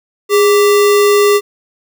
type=tone with sample-and-hold; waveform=sine; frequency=411 Hz; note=G#4; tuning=18 cents flat; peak=-6 dBFS; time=0.29-1.41 s; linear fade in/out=50 ms; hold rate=1575 Hz; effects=none